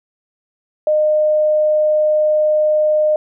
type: tone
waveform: sine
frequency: 611 Hz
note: D#5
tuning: 32 cents flat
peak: -11 dBFS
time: 0.87-3.16 s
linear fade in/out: 2 ms
effects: none